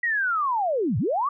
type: linear two-way sweep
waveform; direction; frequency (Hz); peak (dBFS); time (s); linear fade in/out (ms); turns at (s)
sine; down then up; 1943 to 92.5 to 1200; -21; 0.03-1.29; 5; 0.98
effects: none